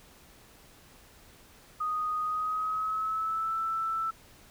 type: tone with pitch glide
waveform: sine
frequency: 1243 to 1324.5 Hz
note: D#6 to E6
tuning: -2 to +8 cents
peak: -28 dBFS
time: 1.8-4.11 s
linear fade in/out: 10 ms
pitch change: +110 cents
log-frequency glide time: 2.23-3.56 s
effects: pink hiss -56 dBFS RMS until 4.5 s